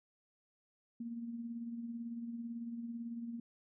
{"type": "tone with tremolo", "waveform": "sine", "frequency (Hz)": 233.6, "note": "A#3", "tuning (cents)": 4, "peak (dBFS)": -38, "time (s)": [1, 3.4], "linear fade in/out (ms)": 5, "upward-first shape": "sine", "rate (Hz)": 18, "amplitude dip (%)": 45, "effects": []}